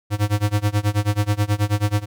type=tone with tremolo; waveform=square; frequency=103.83 Hz; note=G#2; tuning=in tune; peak=-15 dBFS; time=0.1-2.06 s; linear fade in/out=50 ms; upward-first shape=sine; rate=9.3 Hz; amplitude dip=95%; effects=none